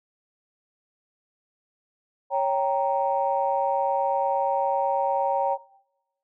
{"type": "chord", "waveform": "sine", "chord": "G diminished", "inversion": "second", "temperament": "equal", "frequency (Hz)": [554.4, 784, 932.3], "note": ["Db5", "G5", "Bb5"], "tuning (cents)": [0, 0, 0], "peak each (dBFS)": -25, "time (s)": [2.3, 5.58], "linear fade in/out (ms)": 50, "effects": ["noise-tail reverb RT60 0.9 s tail -21 dB re dry", "tanh soft clip ceiling -11 dBFS"]}